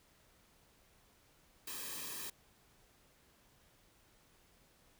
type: noise with comb filter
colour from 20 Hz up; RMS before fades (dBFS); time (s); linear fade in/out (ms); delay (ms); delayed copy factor
white; -44; 1.67-2.3; 5; 1.4; -0.8
effects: pink hiss -68 dBFS RMS until 4.99 s